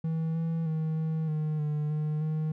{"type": "tone with pitch steps", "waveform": "triangle", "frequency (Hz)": [161.5, 164.1, 158.2, 159.1, 153.9, 150, 152.4, 155.9], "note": ["E3", "E3", "D#3", "D#3", "D#3", "D3", "D#3", "D#3"], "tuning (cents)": [-35, -8, 29, 39, -19, 37, -36, 4], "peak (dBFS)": -25, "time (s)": [0.04, 2.52], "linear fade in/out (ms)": 5, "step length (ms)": 310, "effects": []}